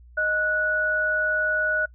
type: tone pair together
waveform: sine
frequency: 620 / 1470.7 Hz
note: D#5 / F#6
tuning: -6 / -11 cents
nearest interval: octave + minor third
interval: 1495 cents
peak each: -28 / -21 dBFS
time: 0.17-1.86 s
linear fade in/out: 10 ms
effects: noise-tail reverb RT60 0.1 s tail -24 dB re dry + added 60 Hz sine -46 dBFS peak until 1.94 s